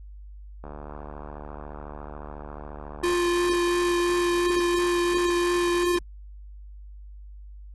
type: click train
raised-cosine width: 1 ms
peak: -25 dBFS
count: 186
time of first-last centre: 0.64-3.137 s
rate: 74.1 Hz
type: tone with vibrato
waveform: square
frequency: 350 Hz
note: F4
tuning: 4 cents sharp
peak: -22 dBFS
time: 3.03-5.99 s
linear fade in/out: 10 ms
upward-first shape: triangle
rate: 2.9 Hz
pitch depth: 12 cents each way
effects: added 50 Hz sine -40 dBFS peak until 7.74 s + AAC 32 kbps